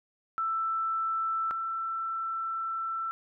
sine tone pair in turn, 1327 / 1335.5 Hz, E6 / E6, +11 / +22 cents, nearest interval unison, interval 11 cents, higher second, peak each -27 / -30 dBFS, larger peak first, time 0.38-1.51 / 1.51-3.11 s, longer second, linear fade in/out 0 ms, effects none

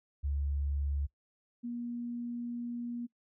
sine tone pair in turn, 70.9 / 238.9 Hz, C#2 / A#3, +40 / +43 cents, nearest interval octave + major sixth, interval 2103 cents, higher second, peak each -30 / -35 dBFS, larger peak first, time 0.23-1.07 / 1.63-3.07 s, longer second, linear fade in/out 20 ms, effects noise-tail reverb RT60 0.1 s tail -21 dB re dry

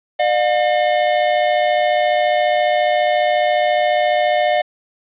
square tone pair together, 602.5 / 717 Hz, D5 / F5, +44 / +45 cents, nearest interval minor third, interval 301 cents, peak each -17 dBFS, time 0.19-4.62 s, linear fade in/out 10 ms, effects resampled to 8000 Hz + 7-bit

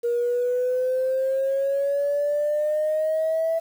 sine exponential sweep, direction up, 472.3 to 659.3 Hz, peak -19 dBFS, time 0.03-3.6 s, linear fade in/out 20 ms, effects tanh soft clip ceiling -17 dBFS + 8-bit

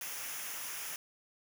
white noise with comb filter, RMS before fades -41 dBFS, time 0.01-0.96 s, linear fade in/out 2 ms, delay 0.24 ms, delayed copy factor -0.6, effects none

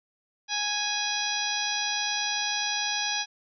harmonic tone with a mistuned harmonic, 830.6 Hz, G#5, in tune, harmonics 1 / 2 / 3 / 4 / 5 / 6 / 7, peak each -34 / -34 / -34 / -34 / -34 / -34 / -34 dBFS, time 0.48-3.26 s, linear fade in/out 50 ms, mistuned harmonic 5, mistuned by -71 cents, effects none

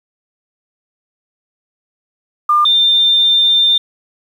sine tone pair in turn, 1200 / 3596 Hz, D6 / A7, +37 / +37 cents, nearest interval octave + perfect fifth, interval 1900 cents, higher second, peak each -8 dBFS, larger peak neither, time 2.49-2.65 / 2.65-3.78 s, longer second, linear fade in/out 5 ms, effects 7-bit

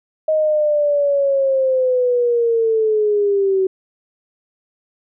sine linear sweep, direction down, 628 to 375.7 Hz, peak -13 dBFS, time 0.28-3.67 s, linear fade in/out 5 ms, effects none

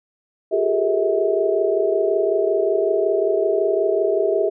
sine tone cluster, 359.8 / 398.5 / 423.9 / 456.4 / 645 Hz, F#4 / G4 / G#4 / A#4 / E5, -48 / +28 / +35 / -37 / -38 cents, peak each -26 / -20 / -24 / -26 / -21 dBFS, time 0.51-4.5 s, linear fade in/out 20 ms, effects none

